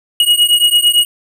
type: beating tone pair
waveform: square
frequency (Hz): 2889 / 2897.9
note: F#7 / F#7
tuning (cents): -42 / -37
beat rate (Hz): 8.9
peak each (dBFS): -12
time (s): 0.2-1.05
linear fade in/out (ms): 2
effects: none